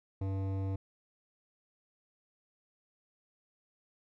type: tone with hard clipping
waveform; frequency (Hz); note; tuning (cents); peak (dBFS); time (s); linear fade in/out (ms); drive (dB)
triangle; 96.6; G2; -25; -34; 0.21-0.76; 5; 18
effects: none

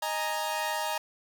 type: chord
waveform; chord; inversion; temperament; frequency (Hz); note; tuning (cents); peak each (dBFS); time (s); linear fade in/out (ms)
sawtooth; D# suspended fourth; none; equal; 622.3 / 830.6 / 932.3; D#5 / G#5 / A#5; 0 / 0 / 0; -31 / -31 / -28; 0.02-0.98; 5
effects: none

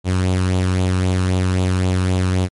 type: tone with flanger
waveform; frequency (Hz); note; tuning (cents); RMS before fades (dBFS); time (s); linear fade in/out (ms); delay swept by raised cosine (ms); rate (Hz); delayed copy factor
sawtooth; 92.3; F#2; -4; -17; 0.04-2.49; 50; 0.27 to 0.77; 3.8; +0.55
effects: MP3 48 kbps

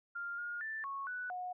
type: tone with pitch steps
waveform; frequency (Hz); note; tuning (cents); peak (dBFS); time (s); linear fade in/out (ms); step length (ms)
sine; 1398 / 1424 / 1767 / 1102 / 1484 / 727; F6 / F6 / A6 / C#6 / F#6 / F#5; +1 / +33 / +7 / -11 / +5 / -31; -38; 0.15-1.53; 10; 230
effects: none

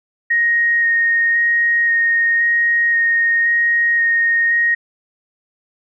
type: tone with vibrato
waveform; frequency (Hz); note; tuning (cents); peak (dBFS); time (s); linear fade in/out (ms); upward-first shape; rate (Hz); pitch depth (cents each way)
sine; 1864.7; A#6; 0; -12; 0.3-4.75; 10; square; 0.95; 8
effects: none

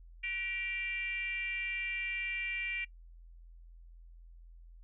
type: tone with frequency modulation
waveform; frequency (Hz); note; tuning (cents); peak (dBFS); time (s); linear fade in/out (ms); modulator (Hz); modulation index
sine; 2349; D7; 0; -34; 0.23-2.85; 10; 429; 0.92
effects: noise-tail reverb RT60 0.1 s tail -24 dB re dry + added 42 Hz sine -51 dBFS peak until 4.83 s

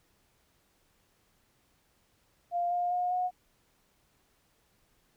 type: tone with pitch steps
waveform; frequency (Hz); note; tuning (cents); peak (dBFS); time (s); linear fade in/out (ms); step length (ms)
sine; 698.5 / 707.8 / 717.3 / 726.9; F5 / F5 / F5 / F#5; 0 / +23 / +46 / -31; -27; 2.51-3.31; 50; 200
effects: pink hiss -70 dBFS RMS until 5.16 s

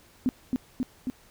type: tone with echo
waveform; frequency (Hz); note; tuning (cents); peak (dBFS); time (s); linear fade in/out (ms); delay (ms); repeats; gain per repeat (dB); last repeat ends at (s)
sine; 253.8; B3; +47; -20; 0.26-0.29; 0; 270; 3; -2; 1.1
effects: pink hiss -57 dBFS RMS until 1.3 s

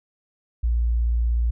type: tone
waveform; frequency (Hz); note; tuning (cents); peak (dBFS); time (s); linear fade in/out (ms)
sine; 58.27; A#1; 0; -18; 0.63-1.51; 10
effects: none

